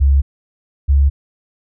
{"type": "tone pair in turn", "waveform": "sine", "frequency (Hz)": [69, 69.76], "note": ["C#2", "C#2"], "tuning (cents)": [-7, 12], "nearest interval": "unison", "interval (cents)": 19, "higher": "second", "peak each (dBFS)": -8, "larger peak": "neither", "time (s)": [[0, 0.22], [0.88, 1.1]], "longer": "neither", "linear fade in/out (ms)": 20, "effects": []}